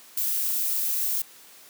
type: noise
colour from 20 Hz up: violet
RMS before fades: -26 dBFS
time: 0.17-1.22 s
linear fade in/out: 5 ms
effects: white hiss -50 dBFS RMS until 1.69 s + high-pass 200 Hz 12 dB/octave